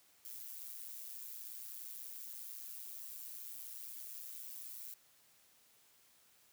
violet noise with amplitude modulation, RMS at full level -45 dBFS, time 0.25-4.94 s, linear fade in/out 2 ms, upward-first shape sine, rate 120 Hz, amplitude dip 75%, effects white hiss -68 dBFS RMS until 6.52 s + high-pass 60 Hz 12 dB/octave

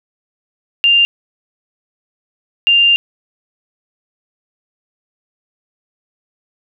sine tone pair in turn, 2794 / 2794 Hz, F7 / F7, 0 / 0 cents, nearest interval unison, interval 0 cents, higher neither, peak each -7 dBFS, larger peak neither, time 0.84-1.05 / 2.67-2.96 s, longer second, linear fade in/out 0 ms, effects none

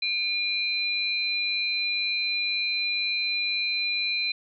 sine tone pair together, 2407 / 4051 Hz, D7 / B7, +42 / +43 cents, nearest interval major sixth, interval 901 cents, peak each -27 dBFS, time 0.02-4.32 s, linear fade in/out 5 ms, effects none

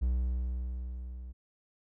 triangle tone with level ramp, 62 Hz, B1, 7 cents sharp, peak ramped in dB -23 to -39 dBFS, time 0.01-1.33 s, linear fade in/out 20 ms, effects none

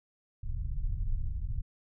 pink low-pass noise, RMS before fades -32 dBFS, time 0.43-1.62 s, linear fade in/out 10 ms, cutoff 100 Hz, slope 24 dB/octave, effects none

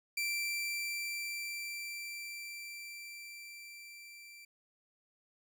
sawtooth tone with level ramp, 2347 Hz, D7, 2 cents flat, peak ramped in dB -29 to -48 dBFS, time 0.17-4.45 s, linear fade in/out 5 ms, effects none

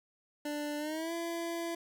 25% pulse tone with pitch glide, 295.1 to 337 Hz, D4 to E4, +8 to +38 cents, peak -31 dBFS, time 0.45-1.75 s, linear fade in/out 5 ms, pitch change +230 cents, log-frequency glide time 0.78-1.13 s, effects 11-bit

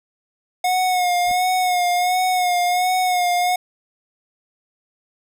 square tone with vibrato, 724 Hz, F#5, 38 cents flat, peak -17 dBFS, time 0.64-3.56 s, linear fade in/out 5 ms, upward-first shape sine, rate 1.4 Hz, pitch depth 39 cents each way
brown noise with exponential growth, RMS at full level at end -32 dBFS, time 1.2-1.32 s, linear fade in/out 2 ms, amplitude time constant 25 ms
effects none

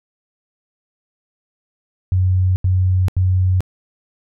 sine tone bursts, 92.5 Hz, F#2, in tune, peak -12 dBFS, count 3, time 2.12-3.606 s, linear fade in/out 0 ms, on 440 ms, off 83 ms, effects none

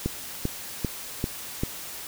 click train, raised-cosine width 3 ms, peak -12 dBFS, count 5, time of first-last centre 0.06-1.635 s, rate 2.54 Hz, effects white hiss -38 dBFS RMS until 2.07 s

